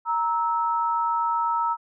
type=tone pair together; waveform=sine; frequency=933.8 / 1306 Hz; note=A#5 / E6; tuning=+3 / -17 cents; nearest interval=tritone; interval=580 cents; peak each=-23 / -25 dBFS; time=0.05-1.77 s; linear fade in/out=50 ms; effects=none